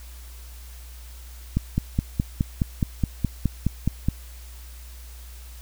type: click train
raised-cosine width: 5 ms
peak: -8 dBFS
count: 13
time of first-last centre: 1.57-4.086 s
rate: 4.77 Hz
effects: added 60 Hz sine -39 dBFS peak until 5.61 s + white hiss -49 dBFS RMS until 5.61 s